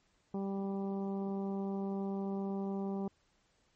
harmonic tone, 196 Hz, G3, in tune, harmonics 1 / 2 / 3 / 4 / 5 / 6, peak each -35 / -40 / -49 / -47 / -53 / -58 dBFS, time 0.34-3.08 s, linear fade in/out 2 ms, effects pink hiss -73 dBFS RMS until 3.75 s + MP3 32 kbps

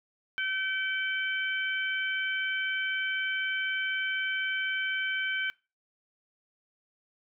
harmonic tone, 768 Hz, G5, 36 cents flat, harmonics 2 / 3 / 4, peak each -30 / -34 / -36 dBFS, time 0.38-5.5 s, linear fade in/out 0 ms, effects noise-tail reverb RT60 0.3 s tail -23 dB re dry

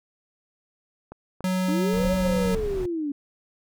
click train, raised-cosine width 1 ms, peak -25 dBFS, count 6, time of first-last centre 1.12-2.553 s, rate 3.49 Hz
square tone, 185.3 Hz, F#3, 3 cents sharp, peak -23 dBFS, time 1.44-2.55 s, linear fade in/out 2 ms
sine linear two-way sweep, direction up then down, 277.6 to 572 to 277.6 Hz, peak -25 dBFS, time 1.68-3.12 s, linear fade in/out 5 ms, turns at 2.14 s
brown noise, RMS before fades -32 dBFS, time 1.93-2.86 s, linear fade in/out 5 ms
effects none

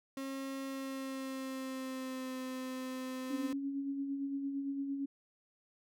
35% pulse tone with pitch glide, 270 to 258.1 Hz, C#4 to C4, -45 to -23 cents, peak -37 dBFS, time 0.17-3.53 s, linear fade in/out 2 ms, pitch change -78 cents, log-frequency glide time 0.67-2.37 s
sine tone with tremolo, 277.2 Hz, C#4, in tune, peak -33 dBFS, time 3.3-5.06 s, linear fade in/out 10 ms, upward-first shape sine, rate 8.8 Hz, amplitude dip 40%
effects none

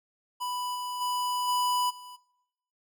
square tone with level steps, 990 Hz, B5, 4 cents sharp, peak -31 / -33 / -28 / -25 / -43 dBFS, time 0.4-2.17 s, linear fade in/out 20 ms, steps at 0.74 / 1 / 1.47 / 1.89 s, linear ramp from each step 20 ms, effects noise-tail reverb RT60 0.9 s tail -23 dB re dry

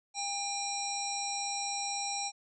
harmonic tone, 802 Hz, G5, 39 cents sharp, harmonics 1 / 3 / 5 / 7 / 9 / 10, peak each -37 / -43 / -41 / -37 / -43 / -44 dBFS, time 0.14-2.32 s, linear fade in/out 50 ms, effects none

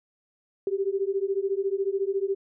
sine beating tone pair, 384.8 / 398.8 Hz, G4 / G4, -32 / +30 cents, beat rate 14 Hz, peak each -27 dBFS, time 0.67-2.35 s, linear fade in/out 2 ms, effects none

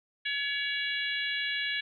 harmonic tone with a mistuned harmonic, 566 Hz, C#5, 36 cents sharp, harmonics 3 / 4 / 5 / 6 / 7, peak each -33 / -35 / -37 / -36 / -40 dBFS, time 0.25-1.81 s, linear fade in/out 10 ms, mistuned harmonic 6, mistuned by -19 cents, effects none

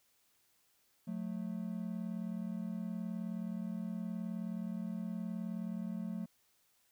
triangle tone pair together, 180.89 / 220 Hz, F#3 / A3, -39 / 0 cents, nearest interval minor third, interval 339 cents, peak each -38 / -38 dBFS, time 1.07-6.26 s, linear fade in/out 10 ms, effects white hiss -73 dBFS RMS until 6.91 s

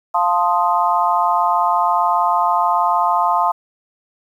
sine chord, F dominant seventh, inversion none, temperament equal, 698.5 / 880 / 1046.5 / 1244.5 Hz, F5 / A5 / C6 / Eb6, 0 / 0 / 0 / 0 cents, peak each -19 / -18 / -18 / -21 dBFS, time 0.14-3.52 s, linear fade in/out 10 ms, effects 8-bit

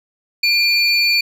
triangle tone pair together, 2398 / 4494 Hz, D7 / C#8, +36 / +23 cents, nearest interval major seventh, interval 1087 cents, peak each -14 dBFS, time 0.43-1.21 s, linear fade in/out 5 ms, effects none

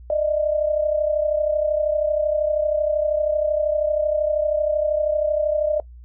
sine tone pair together, 600.2 / 633 Hz, D5 / D#5, +38 / +30 cents, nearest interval minor second, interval 92 cents, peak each -19 / -24 dBFS, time 0.1-5.8 s, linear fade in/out 2 ms, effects noise-tail reverb RT60 0.1 s tail -22 dB re dry + added 60 Hz sine -39 dBFS peak until 6.04 s

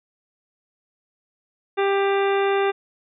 harmonic tone, 395.2 Hz, G4, 14 cents sharp, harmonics 1 / 2 / 3 / 4 / 5 / 6 / 7 / 9, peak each -19 / -25 / -29 / -31 / -33 / -35 / -36 / -38 dBFS, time 1.77-2.72 s, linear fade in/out 20 ms, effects none

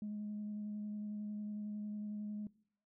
sine tone with vibrato, 209.5 Hz, G#3, 15 cents sharp, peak -38 dBFS, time 0.02-2.47 s, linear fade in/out 2 ms, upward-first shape square, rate 11 Hz, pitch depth 8 cents each way, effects noise-tail reverb RT60 0.6 s tail -22 dB re dry + tanh soft clip ceiling -36 dBFS

